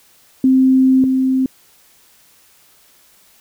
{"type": "tone pair in turn", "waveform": "sine", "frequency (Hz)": [261.6, 261.6], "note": ["C4", "C4"], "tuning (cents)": [0, 0], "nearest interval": "unison", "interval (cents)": 0, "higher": "neither", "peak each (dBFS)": [-8, -12], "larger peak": "first", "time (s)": [[0.44, 1.04], [1.04, 1.46]], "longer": "first", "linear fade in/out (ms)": 2, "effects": ["white hiss -51 dBFS RMS until 3.4 s"]}